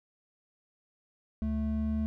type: tone pair together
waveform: triangle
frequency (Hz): 73.1 / 218.6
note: D2 / A3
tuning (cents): -7 / -11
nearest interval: octave + perfect fifth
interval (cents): 1896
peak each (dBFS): -30 / -28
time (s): 1.42-2.06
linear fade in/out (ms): 0
effects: none